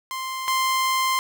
sawtooth tone pair in turn, 1046.5 / 1046.5 Hz, C6 / C6, 0 / 0 cents, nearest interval unison, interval 0 cents, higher neither, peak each -24 / -16 dBFS, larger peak second, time 0.11-0.48 / 0.48-1.19 s, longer second, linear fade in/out 0 ms, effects none

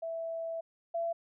sine tone pair in turn, 659.3 / 672.8 Hz, E5 / E5, 0 / +35 cents, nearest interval unison, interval 35 cents, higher second, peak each -34 / -30 dBFS, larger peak second, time 0.02-0.61 / 0.94-1.13 s, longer first, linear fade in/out 10 ms, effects none

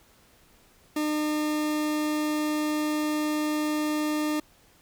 40% pulse tone, 303.1 Hz, D#4, 45 cents flat, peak -24 dBFS, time 0.96-4.4 s, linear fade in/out 5 ms, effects pink hiss -59 dBFS RMS until 4.81 s

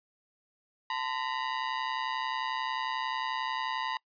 sawtooth ring-modulated tone, 957 Hz, A#5, 45 cents sharp, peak -24 dBFS, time 0.9-3.97 s, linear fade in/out 2 ms, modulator 65.6 Hz, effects noise-tail reverb RT60 0.1 s tail -24 dB re dry + resampled to 11025 Hz

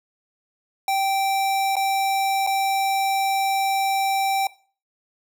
square tone with dropouts, 780 Hz, G5, 9 cents flat, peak -20 dBFS, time 0.88-4.47 s, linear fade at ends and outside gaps 2 ms, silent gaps 1.756-1.766 / 2.466-2.472 s, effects noise-tail reverb RT60 0.4 s tail -19 dB re dry

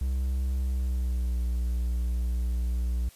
triangle tone with pitch glide, 65 to 60.3 Hz, C2 to B1, -11 to -41 cents, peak -23 dBFS, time 0.01-3.09 s, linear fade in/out 5 ms, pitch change -130 cents, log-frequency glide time 0.59-1.43 s, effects white hiss -55 dBFS RMS until 3.15 s + resampled to 32000 Hz

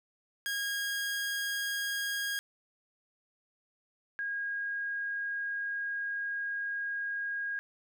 sawtooth / sine tone pair in turn, 1633 / 1633 Hz, G#6 / G#6, -30 / -30 cents, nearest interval unison, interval 0 cents, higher neither, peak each -28 / -32 dBFS, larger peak first, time 0.46-2.39 / 4.19-7.59 s, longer second, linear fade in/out 0 ms, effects none

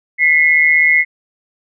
sine tone pair together, 1997 / 2153 Hz, B6 / C7, +19 / +49 cents, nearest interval minor second, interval 130 cents, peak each -11 dBFS, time 0.18-1.05 s, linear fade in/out 50 ms, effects none

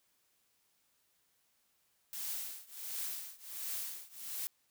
blue noise with tremolo, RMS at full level -38 dBFS, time 2.13-4.47 s, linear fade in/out 0 ms, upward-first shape triangle, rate 1.4 Hz, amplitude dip 95%, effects white hiss -75 dBFS RMS until 4.7 s

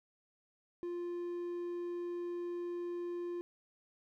triangle tone, 349.2 Hz, F4, in tune, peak -35 dBFS, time 0.83-3.41 s, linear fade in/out 0 ms, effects none

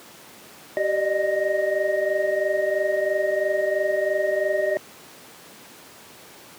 sine tone cluster, 385 / 593 / 616 / 1866 Hz, G4 / D5 / D#5 / A#6, -31 / +17 / -17 / +1 cents, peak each -27 / -25 / -23 / -30 dBFS, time 0.77-4.77 s, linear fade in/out 0 ms, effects pink hiss -45 dBFS RMS until 6.58 s + high-pass 200 Hz 12 dB/octave

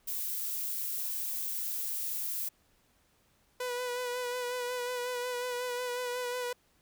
violet noise, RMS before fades -35 dBFS, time 0.07-2.49 s, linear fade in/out 10 ms
sawtooth tone with vibrato, 493.9 Hz, B4, in tune, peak -29 dBFS, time 3.6-6.53 s, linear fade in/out 5 ms, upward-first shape sine, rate 5.5 Hz, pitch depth 28 cents each way
effects pink hiss -69 dBFS RMS until 6.81 s

